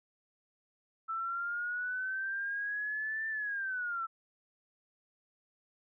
sine linear two-way sweep, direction up then down, 1318.5 to 1782 to 1318.5 Hz, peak -33 dBFS, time 1.08-4.07 s, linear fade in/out 20 ms, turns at 3.28 s, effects none

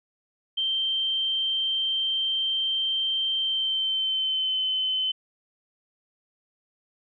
sine tone with pitch glide, 3136 to 3054 Hz, G7 to G7, 0 to -46 cents, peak -23 dBFS, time 0.57-5.12 s, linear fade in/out 10 ms, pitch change -46 cents, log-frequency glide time 3.37-4.61 s, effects none

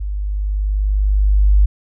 sine tone with level ramp, 50.3 Hz, G1, 45 cents sharp, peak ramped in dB -20 to -7 dBFS, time 0-1.66 s, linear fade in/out 10 ms, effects none

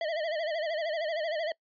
square tone with vibrato, 638 Hz, D#5, 43 cents sharp, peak -30 dBFS, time 0.01-1.52 s, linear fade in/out 2 ms, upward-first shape sine, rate 13 Hz, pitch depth 110 cents each way, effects noise-tail reverb RT60 0.1 s tail -24 dB re dry + resampled to 11025 Hz

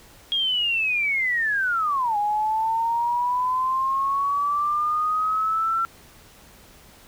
sine linear two-way sweep, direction down then up, 3279 to 820 to 1353 Hz, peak -20 dBFS, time 0.32-5.85 s, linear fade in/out 0 ms, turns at 2.17 s, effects pink hiss -50 dBFS RMS until 7.07 s

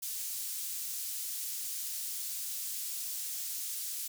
pink high-pass noise, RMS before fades -38 dBFS, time 0.02-4.08 s, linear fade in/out 10 ms, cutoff 6900 Hz, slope 12 dB/octave, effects none

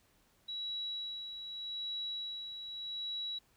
sine tone with tremolo, 3900 Hz, B7, 23 cents flat, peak -36 dBFS, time 0.48-3.39 s, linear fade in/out 10 ms, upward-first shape sine, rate 0.83 Hz, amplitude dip 50%, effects pink hiss -70 dBFS RMS until 3.56 s

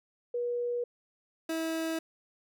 sine / 30% pulse tone pair in turn, 482.6 / 324.2 Hz, B4 / E4, -40 / -29 cents, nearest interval perfect fifth, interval 689 cents, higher first, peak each -29 / -28 dBFS, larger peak second, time 0.34-0.84 / 1.49-1.99 s, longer neither, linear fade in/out 5 ms, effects none

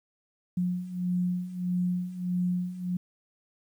sine beating tone pair, 178.3 / 179.9 Hz, F3 / F#3, +36 / -48 cents, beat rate 1.6 Hz, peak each -32 / -28 dBFS, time 0.57-2.97 s, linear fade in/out 5 ms, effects 10-bit

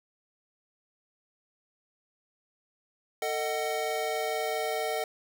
square chord, D# diminished, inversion second, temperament just, 448 / 622.3 / 746.7 Hz, A4 / D#5 / F#5, +31 / 0 / +16 cents, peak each -34 dBFS, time 3.22-5.04 s, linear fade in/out 2 ms, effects 11-bit

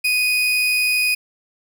35% pulse tone, 2489 Hz, D#7, in tune, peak -14 dBFS, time 0.04-1.15 s, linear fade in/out 10 ms, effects none

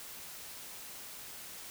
silence, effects white hiss -47 dBFS RMS until 1.7 s

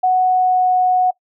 sine tone with pitch glide, 740 to 734.9 Hz, F#5 to F#5, 0 to -12 cents, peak -11 dBFS, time 0.03-1.11 s, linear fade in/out 10 ms, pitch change -12 cents, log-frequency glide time 0.23-0.73 s, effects noise-tail reverb RT60 0.1 s tail -21 dB re dry

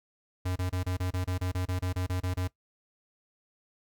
square tone bursts, 91.3 Hz, F#2, 23 cents flat, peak -29 dBFS, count 15, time 0.45-2.478 s, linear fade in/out 10 ms, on 110 ms, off 27 ms, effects noise-tail reverb RT60 0.1 s tail -18 dB re dry

